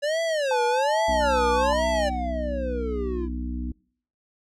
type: tone with vibrato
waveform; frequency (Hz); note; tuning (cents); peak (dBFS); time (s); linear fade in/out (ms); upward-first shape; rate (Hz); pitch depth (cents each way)
square; 564; C#5; +30; -23; 0.02-2.1; 20; sine; 1.2; 280
type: tone with pitch glide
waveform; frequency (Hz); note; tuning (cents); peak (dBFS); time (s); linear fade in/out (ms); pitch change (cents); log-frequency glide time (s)
sine; 867 to 872.5; A5 to A5; -26 to -15; -23; 0.51-1.73; 2; +11; 1.1-1.26
type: harmonic tone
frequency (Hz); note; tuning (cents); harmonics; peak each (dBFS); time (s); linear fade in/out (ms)
61.74; B1; 0; 1 / 3 / 4 / 5; -29 / -39 / -33 / -38; 1.08-3.72; 5
type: exponential sweep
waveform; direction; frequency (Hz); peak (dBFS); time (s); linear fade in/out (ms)
triangle; down; 1472 to 329.6; -26; 1.2-3.29; 50
effects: noise-tail reverb RT60 0.6 s tail -26 dB re dry + low-pass 7000 Hz 12 dB/octave